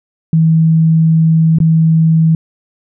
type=tone with dropouts; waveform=sine; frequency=161.4 Hz; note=E3; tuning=36 cents flat; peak=-6 dBFS; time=0.33-2.35 s; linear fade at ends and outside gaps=2 ms; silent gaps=1.586-1.602 s; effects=none